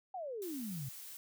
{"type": "exponential sweep", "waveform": "sine", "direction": "down", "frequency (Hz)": [784, 123.47], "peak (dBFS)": -39, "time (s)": [0.14, 0.89], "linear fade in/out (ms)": 5}
{"type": "noise", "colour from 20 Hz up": "blue", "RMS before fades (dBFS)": -49, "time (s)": [0.42, 1.17], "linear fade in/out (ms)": 0}
{"effects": []}